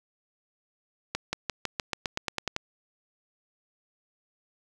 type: accelerating click train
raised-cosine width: 0.2 ms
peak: -11 dBFS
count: 12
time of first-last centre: 1.15-2.564 s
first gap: 180 ms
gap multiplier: 0.93
effects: 8-bit

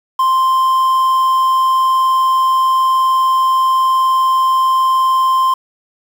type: tone with quantisation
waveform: triangle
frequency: 1046.5 Hz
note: C6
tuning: in tune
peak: -8 dBFS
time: 0.19-5.54 s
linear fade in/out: 5 ms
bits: 6
effects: none

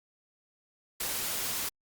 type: noise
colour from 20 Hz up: white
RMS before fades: -33 dBFS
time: 1-1.69 s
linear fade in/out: 5 ms
effects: Opus 48 kbps

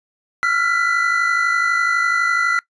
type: tone cluster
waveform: triangle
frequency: 1359 / 1411 / 1988 Hz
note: F6 / F6 / B6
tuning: -48 / +17 / +11 cents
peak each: -18 dBFS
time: 0.43-2.59 s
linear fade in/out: 0 ms
effects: noise-tail reverb RT60 0.1 s tail -21 dB re dry + resampled to 22050 Hz

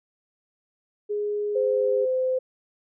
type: tone with pitch glide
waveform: sine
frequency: 415.3 to 408.6 Hz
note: G#4 to G#4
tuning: 0 to -28 cents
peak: -24 dBFS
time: 1.09-2.06 s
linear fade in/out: 20 ms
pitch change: -28 cents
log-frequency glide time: 1.72-1.91 s
type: tone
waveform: sine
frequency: 515 Hz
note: C5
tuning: 28 cents flat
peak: -21 dBFS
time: 1.55-2.39 s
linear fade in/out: 10 ms
effects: none

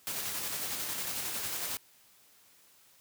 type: noise with tremolo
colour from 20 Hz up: white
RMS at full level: -35 dBFS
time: 0.07-1.77 s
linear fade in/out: 0 ms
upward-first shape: square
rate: 11 Hz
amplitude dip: 25%
effects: white hiss -62 dBFS RMS until 3 s + high-pass 60 Hz 12 dB/octave

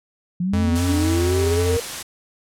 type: linear sweep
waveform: sine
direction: up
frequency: 172.4 to 474.4 Hz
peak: -19 dBFS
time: 0.4-1.8 s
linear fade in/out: 5 ms
type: tone with vibrato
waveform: square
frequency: 87.31 Hz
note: F2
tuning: in tune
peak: -20 dBFS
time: 0.53-1.77 s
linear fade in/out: 5 ms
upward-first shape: sine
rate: 3.9 Hz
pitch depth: 32 cents each way
type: noise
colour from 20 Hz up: white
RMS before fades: -29 dBFS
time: 0.75-2.03 s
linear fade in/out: 10 ms
effects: low-pass 10000 Hz 12 dB/octave

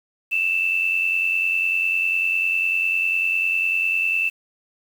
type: tone pair together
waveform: sine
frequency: 2637 / 2727 Hz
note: E7 / F7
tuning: 0 / -42 cents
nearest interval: minor second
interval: 58 cents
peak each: -19 / -26 dBFS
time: 0.31-4.3 s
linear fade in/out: 20 ms
effects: 7-bit

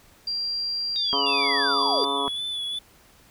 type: tone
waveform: sine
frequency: 4747 Hz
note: D8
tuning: 18 cents sharp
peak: -25 dBFS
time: 0.27-2.05 s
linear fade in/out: 5 ms
type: linear sweep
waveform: sine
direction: down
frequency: 3762 to 369 Hz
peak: -25 dBFS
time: 0.96-2.04 s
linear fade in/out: 0 ms
type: harmonic tone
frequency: 140 Hz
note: C#3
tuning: 18 cents sharp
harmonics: 2 / 3 / 4 / 5 / 6 / 7 / 8 / 9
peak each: -33 / -31 / -40 / -34 / -40 / -28 / -31 / -37 dBFS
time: 1.13-2.28 s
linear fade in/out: 0 ms
type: tone with vibrato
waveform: triangle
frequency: 3450 Hz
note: A7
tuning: 35 cents flat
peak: -26 dBFS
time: 1.26-2.79 s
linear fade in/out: 5 ms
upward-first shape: sine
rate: 2.7 Hz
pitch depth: 36 cents each way
effects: pink hiss -55 dBFS RMS until 3.3 s

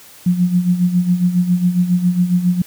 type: tone with tremolo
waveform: sine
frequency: 178.5 Hz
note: F3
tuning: 38 cents sharp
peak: -9 dBFS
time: 0.26-2.62 s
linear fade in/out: 5 ms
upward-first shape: sine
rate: 7.3 Hz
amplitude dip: 70%
effects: white hiss -42 dBFS RMS until 2.66 s

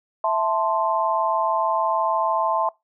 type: chord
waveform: sine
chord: A minor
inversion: second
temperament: equal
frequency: 659.3 / 880 / 1046.5 Hz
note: E5 / A5 / C6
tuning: 0 / 0 / 0 cents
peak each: -23 dBFS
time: 0.24-2.69 s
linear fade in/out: 2 ms
effects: noise-tail reverb RT60 0.2 s tail -23 dB re dry

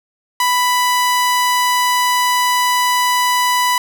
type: tone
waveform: sawtooth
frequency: 990 Hz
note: B5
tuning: 4 cents sharp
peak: -9 dBFS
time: 0.4-3.78 s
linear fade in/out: 2 ms
effects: none

